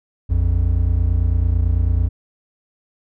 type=tone pair together; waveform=triangle; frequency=58.27 / 87.31 Hz; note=A#1 / F2; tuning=0 / 0 cents; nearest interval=perfect fifth; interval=700 cents; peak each=-15 dBFS; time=0.29-2.09 s; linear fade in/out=20 ms; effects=none